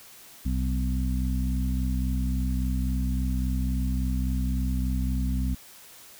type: harmonic tone with a mistuned harmonic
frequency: 63.6 Hz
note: C2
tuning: 48 cents flat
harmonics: 1 / 2 / 3 / 4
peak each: -25 / -34 / -32 / -33 dBFS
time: 0.45-5.55 s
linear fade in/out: 10 ms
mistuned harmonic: 1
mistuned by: -37 cents
effects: white hiss -49 dBFS RMS until 6.19 s